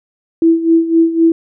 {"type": "tone with tremolo", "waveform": "sine", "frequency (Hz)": 329.6, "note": "E4", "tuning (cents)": 0, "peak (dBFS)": -5, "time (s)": [0.42, 1.32], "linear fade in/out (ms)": 2, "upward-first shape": "sine", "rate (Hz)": 3.9, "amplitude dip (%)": 75, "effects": []}